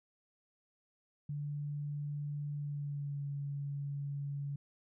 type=tone with pitch glide; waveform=sine; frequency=145.9 to 141.83 Hz; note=D3 to C#3; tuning=-11 to +40 cents; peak=-36 dBFS; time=1.29-4.56 s; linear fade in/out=5 ms; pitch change=-49 cents; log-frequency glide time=2.54-3.25 s; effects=none